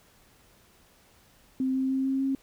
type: tone with pitch steps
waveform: sine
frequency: 261.6 / 263.6 / 265.6 / 267.6 / 269.6 Hz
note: C4 / C4 / C4 / C4 / C#4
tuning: 0 / +13 / +26 / +39 / -48 cents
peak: -24 dBFS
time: 1.6-2.35 s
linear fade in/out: 2 ms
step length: 150 ms
effects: pink hiss -60 dBFS RMS until 2.42 s